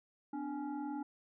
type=tone with frequency modulation; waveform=sine; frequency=293.7 Hz; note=D4; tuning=in tune; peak=-37 dBFS; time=0.33-1.03 s; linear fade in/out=5 ms; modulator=548 Hz; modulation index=0.95; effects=none